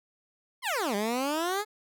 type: exponential two-way sweep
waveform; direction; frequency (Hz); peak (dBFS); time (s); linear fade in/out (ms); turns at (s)
15% pulse; down then up; 1108.7 to 197.1 to 432.8; -21; 0.62-1.65; 50; 0.95
effects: none